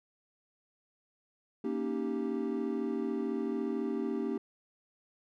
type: chord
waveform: triangle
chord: Eb dominant seventh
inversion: second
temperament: equal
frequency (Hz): 233.1 / 277.2 / 311.1 / 392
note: Bb3 / Db4 / Eb4 / G4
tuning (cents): 0 / 0 / 0 / 0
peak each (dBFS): -34 / -35 / -36 / -34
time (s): 1.64-4.38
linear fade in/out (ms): 5
effects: none